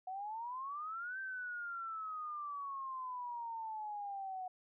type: exponential two-way sweep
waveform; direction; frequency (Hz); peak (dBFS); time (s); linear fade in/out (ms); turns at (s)
sine; up then down; 734 to 1568 to 734; -40; 0.07-4.48; 5; 1.19
effects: none